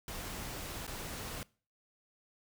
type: noise with dropouts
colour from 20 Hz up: pink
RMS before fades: -42 dBFS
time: 0.08-1.43 s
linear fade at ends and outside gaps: 1 ms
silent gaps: 0.867-0.877 s
effects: noise-tail reverb RT60 0.4 s tail -23 dB re dry